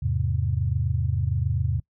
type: chord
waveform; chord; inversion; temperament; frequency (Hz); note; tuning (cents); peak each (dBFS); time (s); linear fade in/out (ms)
sine; E augmented; none; equal; 82.41 / 103.83 / 130.81; E2 / G#2 / B#2; 0 / 0 / 0; -26; 0.02-1.8; 10
effects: noise-tail reverb RT60 0.1 s tail -23 dB re dry